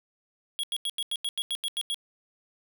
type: tone bursts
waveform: square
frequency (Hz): 3322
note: G#7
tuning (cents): 0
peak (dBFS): -28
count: 11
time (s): 0.59-1.944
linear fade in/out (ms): 0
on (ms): 44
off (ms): 87
effects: none